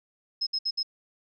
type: tone bursts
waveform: sine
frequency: 5150 Hz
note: E8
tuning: 41 cents flat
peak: -25 dBFS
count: 4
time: 0.41-0.831 s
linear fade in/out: 10 ms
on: 58 ms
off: 63 ms
effects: none